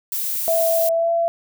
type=noise; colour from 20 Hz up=violet; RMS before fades=-24 dBFS; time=0.12-0.89 s; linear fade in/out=2 ms
type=tone with pitch glide; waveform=sine; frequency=659.3 to 674.3 Hz; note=E5 to E5; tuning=0 to +39 cents; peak=-16 dBFS; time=0.48-1.28 s; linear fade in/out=0 ms; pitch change=+39 cents; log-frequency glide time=0.89-1.11 s
effects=none